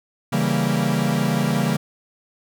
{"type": "chord", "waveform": "45% pulse", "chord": "C# diminished seventh", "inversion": "none", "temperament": "equal with one note detuned", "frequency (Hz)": [139.07, 164.81, 196, 233.1], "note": ["C#3", "E3", "G3", "Bb3"], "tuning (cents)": [6, 0, 0, 0], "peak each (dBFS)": -24, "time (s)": [0.32, 1.77], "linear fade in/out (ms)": 10, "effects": []}